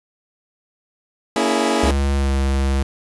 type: chord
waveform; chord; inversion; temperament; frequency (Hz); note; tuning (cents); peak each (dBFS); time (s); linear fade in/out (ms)
20% pulse; A# half-diminished seventh; none; equal with one note detuned; 233.1 / 283.5 / 329.6 / 415.3; A#3 / C#4 / E4 / G#4; 0 / +39 / 0 / 0; -17; 1.36-1.91; 2
type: tone with pitch glide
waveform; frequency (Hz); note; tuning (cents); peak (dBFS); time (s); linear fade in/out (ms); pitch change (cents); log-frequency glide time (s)
square; 69.3 to 67.83; C#2 to C#2; 0 to -37; -17; 1.83-2.83; 5; -37; 2.16-2.32
effects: resampled to 24000 Hz + 7-bit